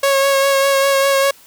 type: tone with vibrato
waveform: sawtooth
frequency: 549 Hz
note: C#5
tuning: 17 cents flat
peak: -8 dBFS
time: 0.03-1.31 s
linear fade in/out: 5 ms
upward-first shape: sine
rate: 5 Hz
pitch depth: 19 cents each way
effects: white hiss -46 dBFS RMS until 1.46 s